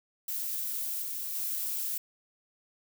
violet noise with level steps, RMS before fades -34 / -36 / -33 dBFS, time 0.28-1.98 s, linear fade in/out 5 ms, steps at 1.02 / 1.35 s, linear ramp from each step 2 ms, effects none

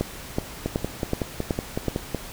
two click trains, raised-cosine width 2 ms, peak -9 / -11 dBFS, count 6 / 9, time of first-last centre 0.01-1.883 / 0.66-2.147 s, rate 2.67 / 5.38 Hz, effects pink hiss -39 dBFS RMS until 2.32 s

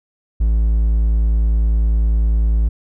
triangle tone, 55 Hz, A1, in tune, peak -10 dBFS, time 0.4-2.69 s, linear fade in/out 10 ms, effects none

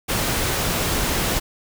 pink noise, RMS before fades -22 dBFS, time 0.08-1.4 s, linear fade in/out 20 ms, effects none

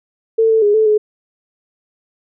sine tone with pitch steps, 448.3 / 444.1 / 412.8 / 437.2 / 424.7 Hz, A4 / A4 / G#4 / A4 / G#4, +32 / +16 / -10 / -11 / +39 cents, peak -9 dBFS, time 0.38-0.98 s, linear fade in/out 10 ms, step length 120 ms, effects none

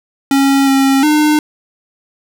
square tone with pitch steps, 274.4 / 270.8 / 302.4 Hz, C#4 / C#4 / D#4, -17 / -40 / -49 cents, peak -9 dBFS, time 0.31-1.39 s, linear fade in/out 2 ms, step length 360 ms, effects none

